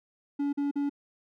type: tone bursts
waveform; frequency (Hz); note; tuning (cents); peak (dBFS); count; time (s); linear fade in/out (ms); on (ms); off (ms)
triangle; 284.8; C#4; +47; -24; 3; 0.39-0.896; 10; 140; 43
effects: none